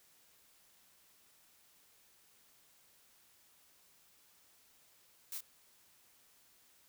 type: noise with echo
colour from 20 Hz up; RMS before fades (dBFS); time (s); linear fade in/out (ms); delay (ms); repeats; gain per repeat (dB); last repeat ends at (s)
blue; -43; 5.32-5.38; 2; 27; 1; -3; 5.407
effects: white hiss -67 dBFS RMS until 6.88 s